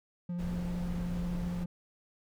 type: tone with vibrato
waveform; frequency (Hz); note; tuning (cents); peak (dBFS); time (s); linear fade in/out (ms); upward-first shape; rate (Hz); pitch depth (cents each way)
triangle; 175.3; F3; +7; -31; 0.29-1.66; 5; sine; 13; 14
type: noise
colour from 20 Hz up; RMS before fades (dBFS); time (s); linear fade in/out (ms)
brown; -39; 0.38-1.65; 20
effects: none